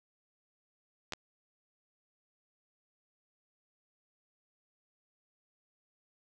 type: clicks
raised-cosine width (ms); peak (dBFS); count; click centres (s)
0.2; -20; 2; 1.123 / 1.135
effects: none